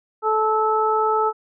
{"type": "harmonic tone", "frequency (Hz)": 435.2, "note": "A4", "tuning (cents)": -19, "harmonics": [1, 2, 3], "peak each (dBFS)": [-21, -21, -21], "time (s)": [0.22, 1.33], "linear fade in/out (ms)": 50, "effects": []}